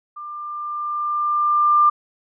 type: tone with level ramp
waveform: sine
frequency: 1193 Hz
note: D6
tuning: 27 cents sharp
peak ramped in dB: -31 to -10 dBFS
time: 0.16-1.9 s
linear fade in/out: 10 ms
effects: none